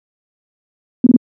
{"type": "tone bursts", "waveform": "sine", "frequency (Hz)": 246.9, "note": "B3", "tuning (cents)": 0, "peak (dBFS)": -4, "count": 3, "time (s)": [1.04, 1.164], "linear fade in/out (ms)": 2, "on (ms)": 26, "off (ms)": 23, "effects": ["high-pass 150 Hz 12 dB/octave"]}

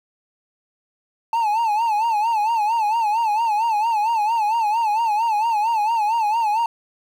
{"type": "tone with vibrato", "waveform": "triangle", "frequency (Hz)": 880, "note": "A5", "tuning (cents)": 0, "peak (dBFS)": -15, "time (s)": [1.33, 6.66], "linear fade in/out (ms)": 2, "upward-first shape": "sine", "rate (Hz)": 4.4, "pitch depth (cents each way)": 110, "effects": ["8-bit"]}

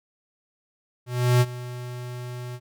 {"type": "tone with ADSR envelope", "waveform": "square", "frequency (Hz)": 123.47, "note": "B2", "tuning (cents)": 0, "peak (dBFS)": -15, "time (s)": [1.06, 2.6], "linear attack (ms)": 350, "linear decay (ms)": 42, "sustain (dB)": -18, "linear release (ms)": 54, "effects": []}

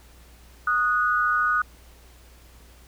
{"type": "tone pair together", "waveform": "sine", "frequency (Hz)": [1234, 1467.5], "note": ["D#6", "F#6"], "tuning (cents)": [-15, -15], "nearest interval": "minor third", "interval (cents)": 300, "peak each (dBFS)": -22, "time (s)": [0.67, 1.62], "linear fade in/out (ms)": 5, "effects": ["added 60 Hz sine -49 dBFS peak until 2.87 s", "pink hiss -54 dBFS RMS until 2.87 s"]}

